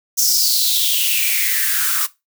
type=noise with high-pass filter sweep; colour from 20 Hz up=blue; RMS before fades=-17 dBFS; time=0.17-2.07 s; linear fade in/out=20 ms; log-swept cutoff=6000 to 1200 Hz; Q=6; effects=noise-tail reverb RT60 0.2 s tail -17 dB re dry